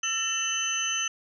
sine tone cluster, 1339 / 1816 / 2675 / 3003 / 6150 Hz, E6 / A#6 / E7 / F#7 / G8, +27 / -46 / +25 / +25 / -34 cents, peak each -36 / -38 / -33 / -31 / -29 dBFS, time 0.03-1.08 s, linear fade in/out 5 ms, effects none

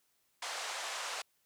pink band-pass noise, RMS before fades -40 dBFS, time 0.42-1.22 s, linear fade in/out 5 ms, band 640 to 8300 Hz, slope 24 dB/octave, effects white hiss -75 dBFS RMS until 1.45 s

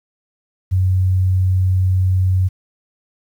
sine tone, 93 Hz, F#2, 9 cents sharp, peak -12 dBFS, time 0.71-2.49 s, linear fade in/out 20 ms, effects 8-bit

